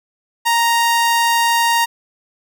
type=tone; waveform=sawtooth; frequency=932.3 Hz; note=A#5; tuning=in tune; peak=-9 dBFS; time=0.45-1.86 s; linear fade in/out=20 ms; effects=none